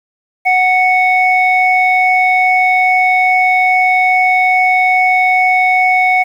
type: tone pair together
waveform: sine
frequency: 739.8 / 2217 Hz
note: F#5 / C#7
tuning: 0 / 0 cents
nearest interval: octave + perfect fifth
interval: 1900 cents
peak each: -10 dBFS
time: 0.45-6.24 s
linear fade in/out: 20 ms
effects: tanh soft clip ceiling -1 dBFS + 7-bit